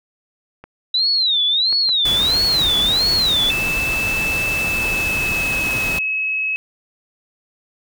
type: clicks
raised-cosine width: 0.5 ms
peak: -22 / -18 / -17 dBFS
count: 3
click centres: 0.64 / 1.727 / 1.892 s
type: tone with vibrato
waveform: sine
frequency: 3880 Hz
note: B7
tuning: 31 cents flat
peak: -14 dBFS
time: 0.94-3.51 s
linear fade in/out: 5 ms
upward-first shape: sine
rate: 1.5 Hz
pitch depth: 210 cents each way
type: noise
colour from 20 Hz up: pink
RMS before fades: -26 dBFS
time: 2.05-5.99 s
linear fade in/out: 5 ms
type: tone with pitch glide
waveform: sine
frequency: 2628 to 2571 Hz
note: E7 to E7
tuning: -6 to -44 cents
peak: -18 dBFS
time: 3.5-6.56 s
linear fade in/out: 0 ms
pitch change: -38 cents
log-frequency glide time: 4.61-5.67 s
effects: none